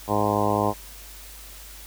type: harmonic tone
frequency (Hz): 103.83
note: G#2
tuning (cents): 0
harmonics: 1 / 2 / 3 / 4 / 5 / 6 / 7 / 8 / 9 / 10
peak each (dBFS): -29 / -29 / -29 / -29 / -29 / -29 / -29 / -29 / -29 / -29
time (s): 0.07-0.74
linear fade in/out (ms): 50
effects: added 50 Hz sine -44 dBFS peak until 1.86 s + white hiss -44 dBFS RMS until 1.86 s